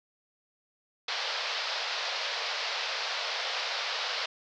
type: band-pass noise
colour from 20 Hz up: white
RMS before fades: -33 dBFS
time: 1.08-4.26 s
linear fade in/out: 5 ms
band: 480 to 5100 Hz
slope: 48 dB/octave
effects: none